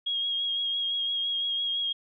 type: tone with vibrato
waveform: sine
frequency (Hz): 3276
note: G#7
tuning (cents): -24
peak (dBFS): -26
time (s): 0.06-1.93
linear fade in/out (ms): 10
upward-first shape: sine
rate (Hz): 5.9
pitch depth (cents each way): 22
effects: none